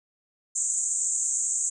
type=band-pass noise; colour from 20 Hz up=white; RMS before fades=-27 dBFS; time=0.55-1.7 s; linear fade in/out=10 ms; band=6600 to 8200 Hz; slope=96 dB/octave; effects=none